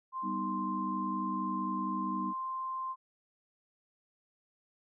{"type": "tone", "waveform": "sine", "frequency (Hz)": 1046.5, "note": "C6", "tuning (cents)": 0, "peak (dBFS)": -34, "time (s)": [0.12, 2.96], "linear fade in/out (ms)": 50}
{"type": "chord", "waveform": "sine", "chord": "G augmented", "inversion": "none", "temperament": "equal", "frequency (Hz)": [196, 246.9, 311.1], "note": ["G3", "B3", "D#4"], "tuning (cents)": [0, 0, 0], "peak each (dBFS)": [-37, -40, -39], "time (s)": [0.22, 2.34], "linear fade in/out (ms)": 50}
{"effects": []}